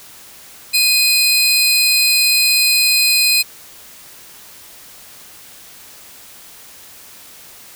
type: tone pair together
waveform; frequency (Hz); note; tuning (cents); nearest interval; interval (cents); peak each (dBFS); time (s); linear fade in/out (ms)
sawtooth; 2489 / 4136; D#7 / C8; 0 / -21; major sixth; 879; -11; 0.73-3.43; 20
effects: white hiss -40 dBFS RMS until 7.75 s